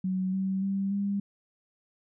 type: tone with pitch steps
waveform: sine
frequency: 186.8 / 191.17 / 195.63 / 200.2 Hz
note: F#3 / G3 / G3 / G3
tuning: +17 / -43 / -3 / +37 cents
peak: -26 dBFS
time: 0.04-1.2 s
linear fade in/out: 5 ms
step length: 290 ms
effects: none